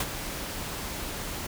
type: noise with ADSR envelope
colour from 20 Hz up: pink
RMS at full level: -26 dBFS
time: 0-1.47 s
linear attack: 3 ms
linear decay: 44 ms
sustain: -9 dB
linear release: 9 ms
effects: none